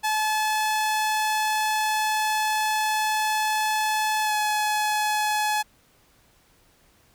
sawtooth tone with pitch glide, 861 to 848.7 Hz, A5 to G#5, -38 to +37 cents, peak -18 dBFS, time 0.03-5.63 s, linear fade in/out 20 ms, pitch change -25 cents, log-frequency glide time 4.23-4.33 s, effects pink hiss -60 dBFS RMS until 7.14 s

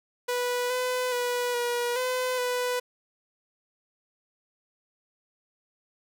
sawtooth tone with pitch steps, 491.6 / 503 / 489.6 / 481.6 / 507 / 495.5 Hz, B4 / B4 / B4 / B4 / B4 / B4, -8 / +32 / -15 / -44 / +45 / +6 cents, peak -22 dBFS, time 0.28-2.8 s, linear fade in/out 10 ms, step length 420 ms, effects none

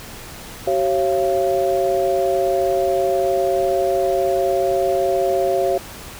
sine tone cluster, 381.3 / 545 / 684 Hz, G4 / C#5 / F5, -48 / -29 / -36 cents, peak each -20 dBFS, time 0.67-5.78 s, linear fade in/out 5 ms, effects pink hiss -36 dBFS RMS until 6.19 s

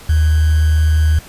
sine tone with sample-and-hold, 77.78 Hz, D#2, in tune, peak -9 dBFS, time 0.09-1.19 s, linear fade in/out 5 ms, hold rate 1575 Hz, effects pink hiss -38 dBFS RMS until 1.28 s + resampled to 32000 Hz

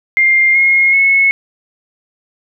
sine tone with pitch steps, 2109 / 2150 / 2191 Hz, C7 / C7 / C#7, +13 / +47 / -21 cents, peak -7 dBFS, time 0.17-1.31 s, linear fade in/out 0 ms, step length 380 ms, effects none

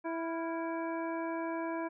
harmonic tone with a mistuned harmonic, 329.6 Hz, E4, in tune, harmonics 1 / 2 / 3 / 4 / 5 / 7, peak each -36 / -39 / -40 / -51 / -46 / -50 dBFS, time 0.04-1.89 s, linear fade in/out 20 ms, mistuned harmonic 4, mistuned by +90 cents, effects none

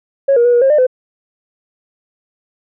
sine tone with pitch steps, 550 / 474.6 / 484.9 / 479.5 / 537 / 601 / 509 Hz, C#5 / A#4 / B4 / A#4 / C5 / D5 / C5, -14 / +31 / -32 / +49 / +45 / +40 / -48 cents, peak -6 dBFS, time 0.28-0.868 s, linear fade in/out 10 ms, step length 84 ms, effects tanh soft clip ceiling -4 dBFS

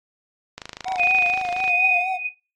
click train, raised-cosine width 0.2 ms, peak -15 dBFS, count 30, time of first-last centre 0.58-1.678 s, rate 26.4 Hz
triangle tone with vibrato, 732 Hz, F#5, 19 cents flat, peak -22 dBFS, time 0.85-2.18 s, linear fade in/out 20 ms, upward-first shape triangle, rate 4.2 Hz, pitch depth 75 cents each way
sine tone with tremolo, 2489 Hz, D#7, in tune, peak -15 dBFS, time 0.99-2.29 s, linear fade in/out 10 ms, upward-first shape sine, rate 1.5 Hz, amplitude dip 85%
effects noise-tail reverb RT60 0.3 s tail -17 dB re dry + AAC 32 kbps

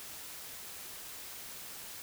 silence, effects white hiss -46 dBFS RMS until 2.02 s

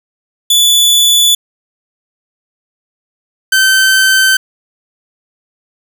sawtooth tone pair in turn, 3463 / 1542.6 Hz, A7 / G6, -28 / -28 cents, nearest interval octave + major second, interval 1400 cents, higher first, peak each -3 dBFS, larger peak neither, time 0.5-1.35 / 3.52-4.37 s, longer neither, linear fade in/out 5 ms, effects none

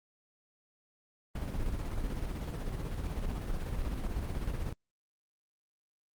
brown noise with tremolo, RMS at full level -33 dBFS, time 1.35-4.73 s, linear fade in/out 5 ms, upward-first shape square, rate 16 Hz, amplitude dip 35%, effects Opus 24 kbps

